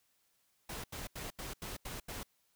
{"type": "noise bursts", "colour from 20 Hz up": "pink", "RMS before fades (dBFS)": -43, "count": 7, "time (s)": [0.69, 2.232], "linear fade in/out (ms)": 5, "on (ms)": 150, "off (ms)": 82, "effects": ["white hiss -75 dBFS RMS until 2.55 s"]}